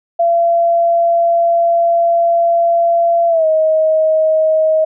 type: tone with pitch glide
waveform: sine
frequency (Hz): 680 to 630.8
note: F5 to D#5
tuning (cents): -46 to +24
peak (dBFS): -9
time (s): 0.19-4.85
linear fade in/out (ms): 10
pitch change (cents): -130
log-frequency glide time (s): 3.28-3.46
effects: none